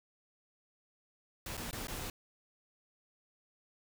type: noise with dropouts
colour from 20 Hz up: pink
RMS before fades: -41 dBFS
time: 1.46-2.1 s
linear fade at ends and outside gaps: 2 ms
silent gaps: 1.57-1.576 / 1.711-1.729 / 1.871-1.882 s
effects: none